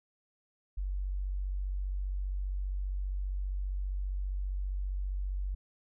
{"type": "tone", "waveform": "sine", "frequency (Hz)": 47.52, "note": "F#1", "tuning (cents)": 47, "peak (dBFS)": -31, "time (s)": [0.77, 5.55], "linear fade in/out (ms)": 10, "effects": []}